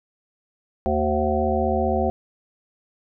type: harmonic tone with a mistuned harmonic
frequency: 75.4 Hz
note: D2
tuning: 46 cents sharp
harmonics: 1 / 3 / 5 / 7 / 9 / 10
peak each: -26 / -26 / -26 / -26 / -26 / -26 dBFS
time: 0.86-2.1 s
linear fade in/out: 0 ms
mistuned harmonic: 1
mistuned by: +59 cents
effects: none